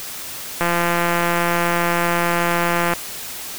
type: click train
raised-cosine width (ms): 0.5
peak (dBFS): -4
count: 401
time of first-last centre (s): 0.61-2.936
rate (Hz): 172
effects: white hiss -31 dBFS RMS until 3.58 s